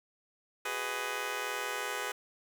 10% pulse chord, G# minor seventh, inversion third, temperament just, 373.8 / 415.3 / 498.4 / 623 Hz, F#4 / G#4 / B4 / D#5, +18 / 0 / +16 / +2 cents, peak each -35 / -30 / -30 / -36 dBFS, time 0.65-2.12 s, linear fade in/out 5 ms, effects none

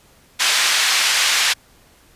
pink band-pass noise, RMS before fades -17 dBFS, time 0.39-1.54 s, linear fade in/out 20 ms, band 1800 to 6700 Hz, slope 12 dB/octave, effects pink hiss -52 dBFS RMS until 2.15 s + resampled to 32000 Hz

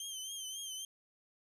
20% pulse tone with vibrato, 3136 Hz, G7, in tune, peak -35 dBFS, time 0-0.85 s, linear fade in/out 2 ms, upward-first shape triangle, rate 3.7 Hz, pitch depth 77 cents each way, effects none

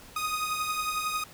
sawtooth beating tone pair, 1244.5 / 1255.5 Hz, D#6 / D#6, 0 / +15 cents, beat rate 11 Hz, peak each -26 / -31 dBFS, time 0.16-1.24 s, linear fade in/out 5 ms, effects pink hiss -50 dBFS RMS until 1.33 s

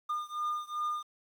triangle beating tone pair, 1211 / 1213.6 Hz, D#6 / D#6, -47 / -44 cents, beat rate 2.6 Hz, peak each -33 / -34 dBFS, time 0.09-1.03 s, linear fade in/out 10 ms, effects 10-bit

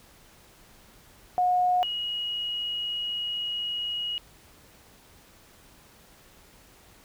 sine tone pair in turn, 724 / 2896 Hz, F#5 / F#7, -38 / -38 cents, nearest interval 2 octaves, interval 2400 cents, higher second, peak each -20 / -28 dBFS, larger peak first, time 1.38-1.83 / 1.83-4.18 s, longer second, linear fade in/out 0 ms, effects pink hiss -55 dBFS RMS until 7.04 s

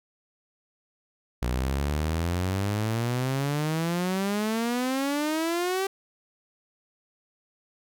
sawtooth exponential sweep, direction up, 59.6 to 392 Hz, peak -21 dBFS, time 1.42-5.87 s, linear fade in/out 5 ms, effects none

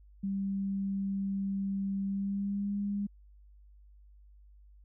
sine tone with pitch glide, 196 to 202.1 Hz, G3 to G#3, 0 to -47 cents, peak -30 dBFS, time 0.23-3.07 s, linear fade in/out 10 ms, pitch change +53 cents, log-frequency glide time 2.05-2.73 s, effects added 50 Hz sine -54 dBFS peak until 4.84 s

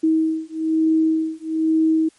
sine beating tone pair, 318.4 / 319.5 Hz, D#4 / D#4, +40 / +46 cents, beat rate 1.1 Hz, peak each -19 dBFS, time 0.03-2.09 s, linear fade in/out 10 ms, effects white hiss -56 dBFS RMS until 2.18 s + MP3 48 kbps

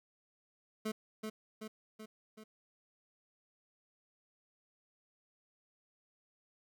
25% pulse tone with echo, 216.9 Hz, A3, 25 cents flat, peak -31 dBFS, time 0.85-0.92 s, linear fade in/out 10 ms, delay 380 ms, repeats 4, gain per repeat -4 dB, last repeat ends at 2.44 s, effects none

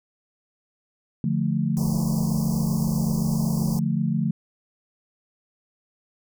sine chord, D minor, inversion none, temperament equal, 146.83 / 174.61 / 220 Hz, D3 / F3 / A3, 0 / 0 / 0 cents, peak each -25 dBFS, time 1.24-4.31 s, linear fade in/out 2 ms
pink band-stop noise, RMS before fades -34 dBFS, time 1.77-3.79 s, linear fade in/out 0 ms, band 1100 to 4700 Hz, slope 96 dB/octave
effects none

